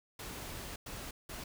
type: noise bursts at uneven times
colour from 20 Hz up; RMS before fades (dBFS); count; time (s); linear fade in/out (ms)
pink; -44; 3; 0.19-0.76 / 0.86-1.11 / 1.29-1.44; 5
effects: none